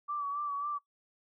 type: tone with vibrato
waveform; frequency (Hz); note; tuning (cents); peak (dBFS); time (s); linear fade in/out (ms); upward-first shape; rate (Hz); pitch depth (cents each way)
sine; 1154; D6; -31; -32; 0.08-0.79; 20; sine; 3.7; 43
effects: noise-tail reverb RT60 0.1 s tail -20 dB re dry